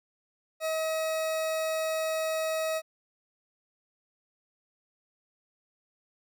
40% pulse tone, 637 Hz, D#5, 41 cents sharp, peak -27 dBFS, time 0.6-2.82 s, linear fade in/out 50 ms, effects none

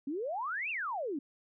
sine exponential two-way sweep, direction up then down, 261.6 to 2794 to 261.6 Hz, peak -33 dBFS, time 0.07-1.19 s, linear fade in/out 5 ms, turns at 0.7 s, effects none

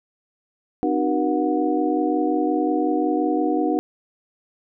sine tone cluster, 260.4 / 306 / 376 / 477.7 / 731 Hz, C4 / D#4 / F#4 / A#4 / F#5, -8 / -29 / +28 / +42 / -21 cents, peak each -27 / -21 / -26 / -27 / -26 dBFS, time 0.83-3.79 s, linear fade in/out 0 ms, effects none

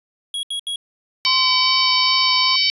square tone bursts, 3316 Hz, G#7, 3 cents flat, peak -23 dBFS, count 3, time 0.34-0.759 s, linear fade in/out 2 ms, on 91 ms, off 73 ms
harmonic tone, 761 Hz, F#5, 48 cents sharp, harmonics 3 / 4 / 5 / 6 / 7, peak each -22 / -22 / -24 / -19 / -21 dBFS, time 1.25-2.7 s, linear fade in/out 0 ms
sine tone with vibrato, 1031 Hz, C6, 26 cents flat, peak -21 dBFS, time 1.26-2.56 s, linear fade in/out 5 ms, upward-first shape sine, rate 2.5 Hz, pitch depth 23 cents each way
effects resampled to 24000 Hz

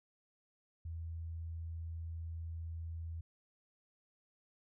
sine tone, 82.41 Hz, E2, in tune, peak -40 dBFS, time 0.85-3.21 s, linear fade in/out 5 ms, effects none

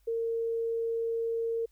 sine tone, 458.2 Hz, A#4, 30 cents flat, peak -28 dBFS, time 0.07-1.66 s, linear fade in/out 10 ms, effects added 50 Hz sine -63 dBFS peak until 1.71 s + white hiss -73 dBFS RMS until 1.71 s

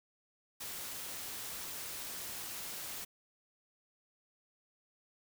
white noise, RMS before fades -43 dBFS, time 0.6-3.05 s, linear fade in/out 10 ms, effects none

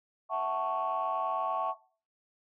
sine chord, F# minor seventh, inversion third, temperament equal with one note detuned, 659.3 / 748.2 / 880 / 1108.7 Hz, E5 / F#5 / A5 / C#6, 0 / +19 / 0 / 0 cents, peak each -33 / -34 / -35 / -31 dBFS, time 0.29-1.75 s, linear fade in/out 50 ms, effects noise-tail reverb RT60 0.4 s tail -19 dB re dry + tanh soft clip ceiling -22 dBFS

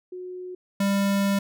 sine / square tone pair in turn, 364.5 / 198.52 Hz, F#4 / G3, -26 / +22 cents, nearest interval major seventh, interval 1052 cents, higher first, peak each -33 / -21 dBFS, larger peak second, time 0.12-0.55 / 0.8-1.39 s, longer second, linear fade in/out 5 ms, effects none

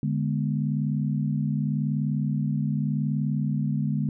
sine chord, G# diminished, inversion second, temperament equal, 146.83 / 207.7 / 246.9 Hz, D3 / G#3 / B3, 0 / 0 / 0 cents, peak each -25 / -28 / -31 dBFS, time 0.03-4.09 s, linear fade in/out 2 ms, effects none

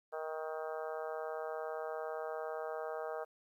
harmonic tone, 157.5 Hz, D#3, 21 cents sharp, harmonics 3 / 4 / 5 / 6 / 7 / 8 / 9 / 10, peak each -42 / -42 / -46 / -52 / -52 / -49 / -55 / -53 dBFS, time 0.12-3.25 s, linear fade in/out 20 ms, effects 12-bit

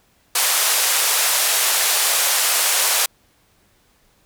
white band-pass noise, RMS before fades -18 dBFS, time 0.35-3.06 s, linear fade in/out 5 ms, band 510 to 13000 Hz, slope 24 dB/octave, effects pink hiss -59 dBFS RMS until 4.25 s

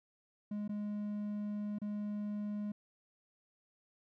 triangle tone with dropouts, 207.8 Hz, G#3, 1 cent sharp, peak -34 dBFS, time 0.51-2.72 s, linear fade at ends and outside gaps 5 ms, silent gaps 0.679-0.692 / 1.786-1.816 s, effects none

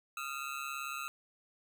25% pulse ring-modulated tone, 1308 Hz, E6, 14 cents flat, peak -31 dBFS, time 0.17-1.08 s, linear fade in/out 0 ms, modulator 68.9 Hz, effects none

